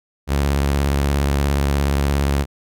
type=tone with vibrato; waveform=sawtooth; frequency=70.3 Hz; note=C#2; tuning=25 cents sharp; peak=-12 dBFS; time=0.27-2.46 s; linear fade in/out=50 ms; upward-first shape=triangle; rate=17 Hz; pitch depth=95 cents each way; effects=none